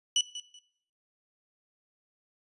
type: tone with echo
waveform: 30% pulse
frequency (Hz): 2960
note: F#7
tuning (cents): 0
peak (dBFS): -19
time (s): 0.16-0.21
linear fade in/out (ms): 2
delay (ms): 190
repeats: 2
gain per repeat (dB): -13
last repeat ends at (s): 0.59
effects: noise-tail reverb RT60 0.6 s tail -17 dB re dry + resampled to 24000 Hz